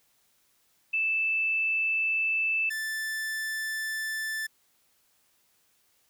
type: tone pair in turn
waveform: sine / 45% pulse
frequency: 2637 / 1760 Hz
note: E7 / A6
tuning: 0 / 0 cents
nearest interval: perfect fifth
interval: 700 cents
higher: first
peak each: -24 / -30 dBFS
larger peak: first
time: 0.93-2.7 / 2.7-4.47 s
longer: neither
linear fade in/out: 10 ms
effects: white hiss -68 dBFS RMS until 6.09 s